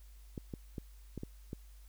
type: clicks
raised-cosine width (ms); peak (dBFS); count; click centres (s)
3; -27; 6; 0.378 / 0.538 / 0.782 / 1.177 / 1.234 / 1.531
effects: added 50 Hz sine -52 dBFS peak until 1.88 s + white hiss -67 dBFS RMS until 1.88 s